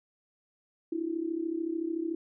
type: tone with amplitude modulation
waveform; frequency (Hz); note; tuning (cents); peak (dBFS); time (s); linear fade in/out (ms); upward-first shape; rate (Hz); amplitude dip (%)
sine; 329.6; E4; 0; -26; 0.92-2.15; 5; sine; 33.6; 80
effects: none